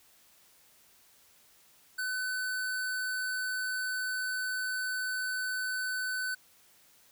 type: tone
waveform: square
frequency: 1509 Hz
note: F#6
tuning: 34 cents sharp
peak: -32 dBFS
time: 1.98-6.35 s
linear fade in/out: 10 ms
effects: white hiss -62 dBFS RMS until 7.11 s